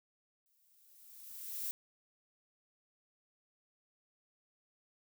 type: noise with exponential growth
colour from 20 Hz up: violet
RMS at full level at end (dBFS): -37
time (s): 0.46-1.71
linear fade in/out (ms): 0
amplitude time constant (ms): 270
effects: none